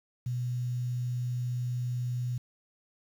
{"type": "tone with quantisation", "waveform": "sine", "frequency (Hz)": 123.47, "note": "B2", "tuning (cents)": 0, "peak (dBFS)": -29, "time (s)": [0.26, 2.38], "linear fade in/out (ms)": 5, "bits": 9, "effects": []}